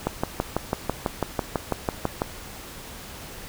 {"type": "click train", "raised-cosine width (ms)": 1, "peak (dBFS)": -8, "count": 14, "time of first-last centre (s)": [0.07, 2.219], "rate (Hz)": 6.05, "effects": ["pink hiss -40 dBFS RMS until 3.48 s"]}